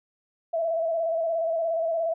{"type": "tone with vibrato", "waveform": "sine", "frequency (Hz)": 659.3, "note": "E5", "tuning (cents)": 0, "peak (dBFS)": -23, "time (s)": [0.53, 2.14], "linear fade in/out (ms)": 10, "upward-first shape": "square", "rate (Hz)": 17, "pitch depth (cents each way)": 36, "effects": []}